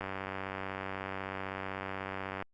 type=click train; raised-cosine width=0.5 ms; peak=-22 dBFS; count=233; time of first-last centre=0.01-2.424 s; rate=96.1 Hz; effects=Opus 48 kbps